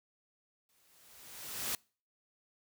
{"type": "noise with exponential growth", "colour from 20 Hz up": "white", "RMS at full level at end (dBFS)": -34, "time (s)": [0.69, 1.75], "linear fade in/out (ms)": 1, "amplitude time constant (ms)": 230, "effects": ["noise-tail reverb RT60 0.4 s tail -26 dB re dry"]}